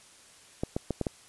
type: clicks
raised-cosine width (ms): 2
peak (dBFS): -15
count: 5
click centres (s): 0.635 / 0.765 / 0.907 / 1.013 / 1.068
effects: white hiss -55 dBFS RMS until 1.28 s + resampled to 24000 Hz